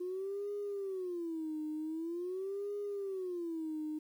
sine tone with vibrato, 354.5 Hz, F4, 26 cents sharp, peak -35 dBFS, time 0-3.99 s, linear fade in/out 10 ms, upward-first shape sine, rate 0.45 Hz, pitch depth 250 cents each way, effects tanh soft clip ceiling -32 dBFS + 11-bit

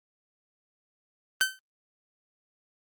sawtooth tone with exponential decay, 1538 Hz, G6, 33 cents flat, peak -14 dBFS, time 1.41-1.59 s, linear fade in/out 0 ms, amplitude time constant 38 ms, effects Opus 32 kbps

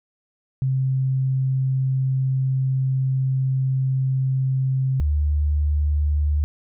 sine tone pair in turn, 132.1 / 74.14 Hz, C3 / D2, +17 / +17 cents, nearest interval minor seventh, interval 1000 cents, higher first, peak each -18 / -17 dBFS, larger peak second, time 0.62-5 / 5-6.44 s, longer first, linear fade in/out 0 ms, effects none

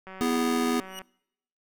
click train, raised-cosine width 0.5 ms, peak -28 dBFS, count 180, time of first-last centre 0.07-1.017 s, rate 189 Hz
square chord, E major, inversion second, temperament just, 247.2 / 329.6 / 412 Hz, B3 / E4 / G#4, +2 / 0 / -14 cents, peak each -26 / -32 / -31 dBFS, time 0.21-0.8 s, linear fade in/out 0 ms
sawtooth tone with exponential growth, 2904 Hz, F#7, 33 cents flat, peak -32 dBFS, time 0.81-0.99 s, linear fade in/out 0 ms, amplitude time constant 38 ms
effects noise-tail reverb RT60 0.8 s tail -26 dB re dry

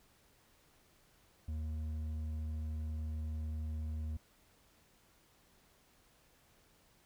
sine tone with hard clipping, 77.78 Hz, D#2, in tune, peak -38 dBFS, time 1.48-4.17 s, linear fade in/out 5 ms, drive 5 dB, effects pink hiss -68 dBFS RMS until 7.05 s

